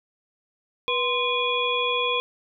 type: tone cluster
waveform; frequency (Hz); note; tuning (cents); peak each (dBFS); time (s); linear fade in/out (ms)
sine; 488.4 / 1037 / 2450 / 3362; B4 / C6 / D#7 / G#7; -19 / -16 / -27 / +20; -27; 0.88-2.2; 0
effects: none